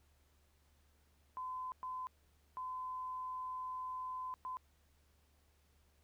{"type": "tone bursts at uneven times", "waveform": "sine", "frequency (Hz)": 1020, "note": "C6", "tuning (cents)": -44, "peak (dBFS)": -40, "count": 4, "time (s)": [[1.37, 1.72], [1.83, 2.07], [2.57, 4.34], [4.45, 4.57]], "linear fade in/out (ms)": 0, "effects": ["added 73 Hz sine -70 dBFS peak until 6.03 s", "pink hiss -75 dBFS RMS until 6.03 s"]}